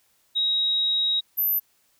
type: tone pair in turn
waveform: sine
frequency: 3805 / 12122 Hz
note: A#7 / F#9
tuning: +35 / +41 cents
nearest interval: octave + minor sixth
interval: 2006 cents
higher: second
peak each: -20 / -20 dBFS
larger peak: neither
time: 0.35-1.21 / 1.37-1.6 s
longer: first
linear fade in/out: 20 ms
effects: white hiss -65 dBFS RMS until 1.99 s